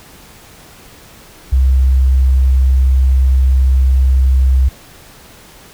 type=tone; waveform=sine; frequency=65.4 Hz; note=C2; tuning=in tune; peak=-7 dBFS; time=1.52-4.69 s; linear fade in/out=10 ms; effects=pink hiss -40 dBFS RMS until 5.73 s